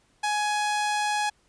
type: tone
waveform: sawtooth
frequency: 837 Hz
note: G#5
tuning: 13 cents sharp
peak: -20 dBFS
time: 0.23-1.3 s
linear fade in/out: 10 ms
effects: pink hiss -65 dBFS RMS until 1.48 s + resampled to 22050 Hz